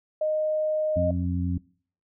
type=tone; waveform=sine; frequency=618 Hz; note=D#5; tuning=12 cents flat; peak=-22 dBFS; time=0.21-1.11 s; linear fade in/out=5 ms
type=harmonic tone; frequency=88.7 Hz; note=F2; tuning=27 cents sharp; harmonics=1 / 2 / 3; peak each=-26 / -29 / -31 dBFS; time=0.96-1.58 s; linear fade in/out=5 ms
effects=noise-tail reverb RT60 0.5 s tail -23 dB re dry